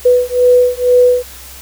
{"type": "beating tone pair", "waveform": "sine", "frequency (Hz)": [493.9, 496], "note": ["B4", "B4"], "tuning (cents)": [0, 7], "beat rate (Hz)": 2.1, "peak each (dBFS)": -10, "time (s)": [0.05, 1.23], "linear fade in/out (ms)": 10, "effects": ["added 64 Hz sine -37 dBFS peak until 1.61 s", "white hiss -34 dBFS RMS until 1.61 s"]}